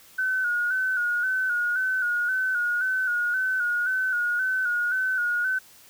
sine tone with vibrato, 1480 Hz, F#6, in tune, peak -22 dBFS, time 0.18-5.59 s, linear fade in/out 10 ms, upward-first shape square, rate 1.9 Hz, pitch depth 47 cents each way, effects white hiss -52 dBFS RMS until 5.89 s

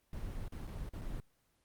brown noise with dropouts, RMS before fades -41 dBFS, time 0.13-1.2 s, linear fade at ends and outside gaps 1 ms, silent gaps 0.481-0.522 / 0.67-0.674 / 0.89-0.934 / 1.012-1.017 s, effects pink hiss -75 dBFS RMS until 1.64 s + Opus 24 kbps

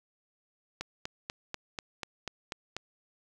click train, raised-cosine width 0.2 ms, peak -18 dBFS, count 9, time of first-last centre 0.81-2.766 s, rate 4.09 Hz, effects 10-bit

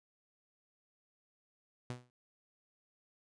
sawtooth tone with exponential decay, 123.47 Hz, B2, in tune, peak -33 dBFS, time 1.9-2.1 s, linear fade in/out 0 ms, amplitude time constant 43 ms, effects resampled to 22050 Hz

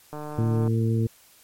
click train, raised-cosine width 1 ms, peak -22 dBFS, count 83, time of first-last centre 0.13-0.677 s, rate 150 Hz
harmonic tone, 113.3 Hz, A#2, 49 cents flat, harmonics 1 / 2 / 3 / 4, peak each -21 / -27 / -31 / -33 dBFS, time 0.38-1.07 s, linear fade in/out 5 ms
effects white hiss -55 dBFS RMS until 1.43 s + MP3 64 kbps

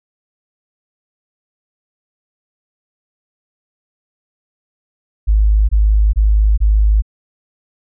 sine tone bursts, 52.4 Hz, G#1, 16 cents sharp, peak -8 dBFS, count 4, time 5.27-7.022 s, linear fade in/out 20 ms, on 420 ms, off 24 ms, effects none

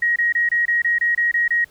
sine tone bursts, 1890 Hz, A#6, 23 cents sharp, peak -15 dBFS, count 10, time 0.02-1.645 s, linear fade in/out 5 ms, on 140 ms, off 25 ms, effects pink hiss -54 dBFS RMS until 1.7 s

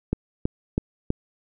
click train, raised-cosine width 3 ms, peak -9 dBFS, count 4, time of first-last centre 0.13-1.104 s, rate 3.08 Hz, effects none

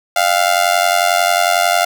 sawtooth tone with amplitude modulation, 698.5 Hz, F5, in tune, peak -4 dBFS, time 0.16-1.85 s, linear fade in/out 5 ms, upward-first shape sine, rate 91.1 Hz, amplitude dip 85%, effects none

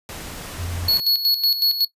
pink noise, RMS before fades -34 dBFS, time 0.09-1 s, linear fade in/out 0 ms
sine tone, 87.1 Hz, F2, 4 cents flat, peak -25 dBFS, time 0.58-0.9 s, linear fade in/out 20 ms
square tone with tremolo, 4365 Hz, C#8, 28 cents flat, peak -15 dBFS, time 0.88-1.85 s, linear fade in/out 5 ms, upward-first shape square, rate 5.4 Hz, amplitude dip 65%
effects noise-tail reverb RT60 0.1 s tail -17 dB re dry + resampled to 32000 Hz

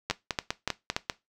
two click trains, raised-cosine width 0.2 ms, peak -10 / -9 dBFS, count 6 / 4, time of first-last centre 0.11-1.098 / 0.1-0.965 s, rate 5.06 / 3.47 Hz, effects noise-tail reverb RT60 0.2 s tail -18 dB re dry

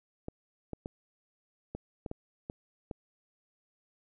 clicks, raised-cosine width 2 ms, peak -24 dBFS, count 8, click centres 0.284 / 0.733 / 0.859 / 1.75 / 2.062 / 2.114 / 2.499 / 2.912 s, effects none

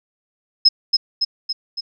sine tone with echo, 5140 Hz, E8, 45 cents flat, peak -7 dBFS, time 0.65-0.69 s, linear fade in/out 10 ms, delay 280 ms, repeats 4, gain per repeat -4 dB, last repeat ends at 1.81 s, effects none

